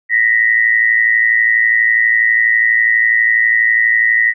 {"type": "tone pair together", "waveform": "sine", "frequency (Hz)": [1864.7, 1976.9], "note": ["A#6", "B6"], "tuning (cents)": [0, 1], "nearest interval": "minor second", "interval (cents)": 101, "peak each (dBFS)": -12, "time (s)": [0.09, 4.34], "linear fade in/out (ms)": 50, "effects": []}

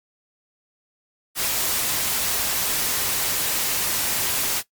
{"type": "noise", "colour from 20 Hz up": "white", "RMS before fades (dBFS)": -23, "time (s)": [1.35, 4.63], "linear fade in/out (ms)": 50, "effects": ["noise-tail reverb RT60 0.1 s tail -17 dB re dry", "MP3 96 kbps"]}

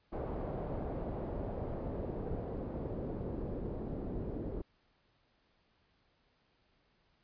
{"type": "noise with low-pass filter sweep", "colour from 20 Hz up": "pink", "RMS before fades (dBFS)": -39, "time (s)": [0.12, 4.62], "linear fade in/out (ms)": 10, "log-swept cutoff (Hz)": [670, 400], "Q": 1.4, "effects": ["pink hiss -73 dBFS RMS until 7.23 s", "resampled to 11025 Hz"]}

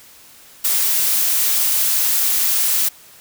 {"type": "noise", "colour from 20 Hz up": "blue", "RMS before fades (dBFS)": -17, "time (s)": [0.64, 2.89], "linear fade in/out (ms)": 10, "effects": ["white hiss -45 dBFS RMS until 3.2 s"]}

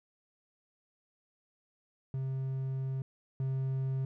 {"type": "tone pair in turn", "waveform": "triangle", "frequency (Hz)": [132.9, 132.9], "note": ["C3", "C3"], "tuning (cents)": [27, 27], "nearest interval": "unison", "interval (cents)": 0, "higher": "neither", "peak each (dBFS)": [-30, -28], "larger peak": "second", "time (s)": [[2.14, 3.02], [3.4, 4.05]], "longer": "first", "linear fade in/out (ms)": 2, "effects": []}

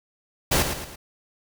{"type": "noise with echo", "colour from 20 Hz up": "pink", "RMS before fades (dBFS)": -20, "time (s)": [0.51, 0.63], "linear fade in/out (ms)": 10, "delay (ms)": 110, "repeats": 3, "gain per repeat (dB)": -7, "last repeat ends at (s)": 0.96, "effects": []}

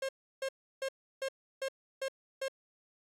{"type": "tone bursts", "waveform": "45% pulse", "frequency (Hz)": 536, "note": "C5", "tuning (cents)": 42, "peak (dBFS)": -33, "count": 7, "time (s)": [0.02, 2.483], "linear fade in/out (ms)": 5, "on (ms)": 69, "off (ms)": 330, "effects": ["low-pass 10000 Hz 12 dB/octave", "11-bit"]}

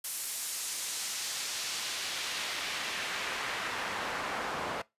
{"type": "noise with band-pass filter sweep", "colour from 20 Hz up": "pink", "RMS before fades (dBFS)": -36, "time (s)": [0.04, 4.82], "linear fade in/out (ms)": 5, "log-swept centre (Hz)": [11000, 910], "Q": 0.84, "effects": ["noise-tail reverb RT60 0.2 s tail -21 dB re dry", "resampled to 32000 Hz"]}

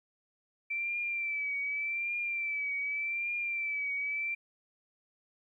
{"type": "tone with vibrato", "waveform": "sine", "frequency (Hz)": 2331, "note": "D7", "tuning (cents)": -14, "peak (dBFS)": -31, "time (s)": [0.7, 4.35], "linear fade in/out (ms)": 10, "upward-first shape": "triangle", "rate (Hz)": 0.85, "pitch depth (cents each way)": 63, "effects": ["12-bit"]}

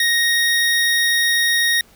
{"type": "tone", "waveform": "25% pulse", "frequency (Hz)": 1868, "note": "A#6", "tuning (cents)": 3, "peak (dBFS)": -11, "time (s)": [0, 1.81], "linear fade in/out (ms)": 2, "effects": ["pink hiss -51 dBFS RMS until 1.95 s"]}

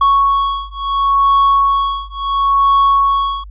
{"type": "beating tone pair", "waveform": "triangle", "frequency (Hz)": [1108.7, 1109.42], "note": ["C#6", "C#6"], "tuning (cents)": [0, 1], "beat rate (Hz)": 0.72, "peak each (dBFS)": -12, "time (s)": [0.01, 3.44], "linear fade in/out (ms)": 5, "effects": ["added 50 Hz sine -30 dBFS peak until 3.5 s", "resampled to 8000 Hz"]}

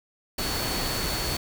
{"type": "tone in noise", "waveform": "sine", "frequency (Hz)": 4435, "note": "C#8", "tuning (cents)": 0, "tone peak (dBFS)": -33, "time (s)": [0.38, 1.37], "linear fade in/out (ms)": 5, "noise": "pink", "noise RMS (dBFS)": -29, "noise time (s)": [0.38, 1.37], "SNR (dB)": -7, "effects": []}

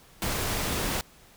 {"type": "noise", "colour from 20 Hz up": "pink", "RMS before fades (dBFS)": -29, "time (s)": [0.22, 1.01], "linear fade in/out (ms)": 0, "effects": ["pink hiss -55 dBFS RMS until 1.36 s"]}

